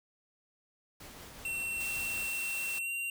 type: noise with tremolo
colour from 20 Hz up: pink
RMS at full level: -48 dBFS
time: 1-2.3 s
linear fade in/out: 5 ms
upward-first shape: triangle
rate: 5.4 Hz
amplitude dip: 30%
type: tone with pitch glide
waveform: square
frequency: 2714 to 2761 Hz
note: E7 to F7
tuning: +50 to -20 cents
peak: -34 dBFS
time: 1.45-3.1 s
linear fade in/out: 2 ms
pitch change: +30 cents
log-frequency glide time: 2.81-2.89 s
type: noise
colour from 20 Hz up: white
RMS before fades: -43 dBFS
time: 1.8-2.79 s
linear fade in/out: 5 ms
effects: none